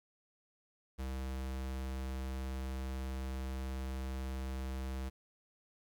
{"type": "tone", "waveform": "square", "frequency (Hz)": 65.6, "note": "C2", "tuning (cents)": 5, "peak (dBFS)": -38, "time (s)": [0.98, 5.1], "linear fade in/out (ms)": 20, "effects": ["11-bit"]}